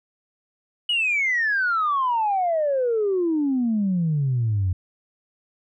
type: exponential sweep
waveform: sine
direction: down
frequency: 2960 to 88.5 Hz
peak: -18 dBFS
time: 0.89-4.73 s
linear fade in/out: 5 ms
effects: tanh soft clip ceiling -15 dBFS